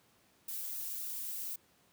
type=noise with flanger; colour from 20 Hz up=violet; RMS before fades=-40 dBFS; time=0.48-1.56 s; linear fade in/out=5 ms; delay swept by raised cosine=0.91 to 4.71 ms; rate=3.5 Hz; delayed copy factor=-1; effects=pink hiss -68 dBFS RMS until 1.92 s + high-pass 100 Hz 12 dB/octave